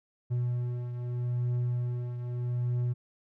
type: beating tone pair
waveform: triangle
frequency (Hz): 122.1 / 122.9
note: B2 / B2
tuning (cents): -19 / -8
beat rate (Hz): 0.8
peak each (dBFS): -27 / -35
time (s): 0.3-2.94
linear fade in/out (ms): 20
effects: none

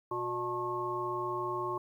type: harmonic tone with a mistuned harmonic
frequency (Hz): 120.5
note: B2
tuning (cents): -42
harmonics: 1 / 3 / 5 / 7 / 9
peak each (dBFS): -46 / -36 / -44 / -40 / -35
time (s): 0.11-1.78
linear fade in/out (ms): 5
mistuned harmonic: 7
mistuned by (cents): +75
effects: 11-bit

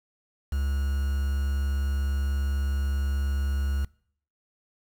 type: tone with quantisation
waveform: triangle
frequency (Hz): 69.4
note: C#2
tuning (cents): +3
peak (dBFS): -22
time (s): 0.52-3.85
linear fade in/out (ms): 5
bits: 7
effects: noise-tail reverb RT60 0.6 s tail -23 dB re dry

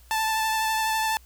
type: tone with vibrato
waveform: sawtooth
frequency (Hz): 880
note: A5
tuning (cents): 0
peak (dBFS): -19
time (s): 0.11-1.17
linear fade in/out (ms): 0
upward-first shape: triangle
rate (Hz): 12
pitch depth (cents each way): 19
effects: added 60 Hz sine -50 dBFS peak until 1.25 s + white hiss -58 dBFS RMS until 1.25 s

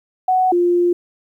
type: tone pair in turn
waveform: sine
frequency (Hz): 743 / 350.6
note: F#5 / F4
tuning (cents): +7 / +7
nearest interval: octave + minor second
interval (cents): 1300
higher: first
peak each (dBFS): -12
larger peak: neither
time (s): 0.28-0.52 / 0.52-0.93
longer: second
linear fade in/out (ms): 5
effects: 9-bit

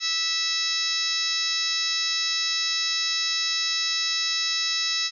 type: harmonic tone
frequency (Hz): 655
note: E5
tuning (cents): -11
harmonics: 2 / 3 / 4 / 5 / 6 / 7 / 8 / 9 / 10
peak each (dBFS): -39 / -33 / -34 / -39 / -27 / -35 / -27 / -38 / -36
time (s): 0-5.11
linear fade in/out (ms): 50
effects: none

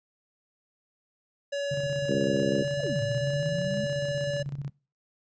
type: tone with pitch glide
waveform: square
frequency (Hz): 566 to 573.6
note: C#5 to D5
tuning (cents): +36 to -41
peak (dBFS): -29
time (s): 1.52-4.43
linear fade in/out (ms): 10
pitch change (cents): +23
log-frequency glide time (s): 2.3-2.79
type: tone with tremolo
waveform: sine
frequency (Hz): 140.7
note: C#3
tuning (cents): +26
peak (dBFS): -29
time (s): 1.71-4.7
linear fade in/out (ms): 5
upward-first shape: square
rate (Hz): 16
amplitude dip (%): 65
type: harmonic tone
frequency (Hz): 68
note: C#2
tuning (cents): -33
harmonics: 3 / 4 / 5 / 6 / 7 / 8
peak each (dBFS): -30 / -31 / -32 / -33 / -33 / -34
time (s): 2.08-2.64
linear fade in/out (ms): 20
type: exponential two-way sweep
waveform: sine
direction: down then up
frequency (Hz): 739 to 110 to 215.1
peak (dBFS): -31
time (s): 2.79-3.86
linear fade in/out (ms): 20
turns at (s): 3.01
effects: noise-tail reverb RT60 0.4 s tail -26 dB re dry + resampled to 16000 Hz

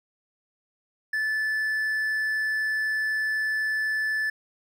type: tone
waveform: triangle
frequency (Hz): 1744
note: A6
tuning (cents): -16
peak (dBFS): -22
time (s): 1.13-4.3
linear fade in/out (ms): 5
effects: none

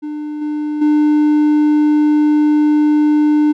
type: tone with level steps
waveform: triangle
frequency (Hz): 300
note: D4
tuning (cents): +37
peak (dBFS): -19 / -15 / -7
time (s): 0.02-3.53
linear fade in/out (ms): 20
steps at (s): 0.41 / 0.81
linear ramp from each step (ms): 10
effects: none

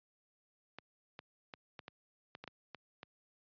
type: clicks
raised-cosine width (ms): 0.3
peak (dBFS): -30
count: 10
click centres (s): 0.786 / 1.191 / 1.538 / 1.792 / 1.881 / 2.351 / 2.44 / 2.477 / 2.747 / 3.031
effects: high-pass 100 Hz 12 dB/octave + resampled to 11025 Hz

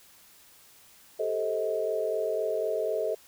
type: chord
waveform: sine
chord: A half-diminished seventh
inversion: third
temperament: just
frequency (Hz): 396 / 440 / 528 / 633.6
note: G4 / A4 / C5 / Eb5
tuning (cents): +18 / 0 / +16 / +31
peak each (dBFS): -35 / -30 / -35 / -30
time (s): 1.19-3.15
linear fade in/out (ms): 10
effects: white hiss -56 dBFS RMS until 3.27 s

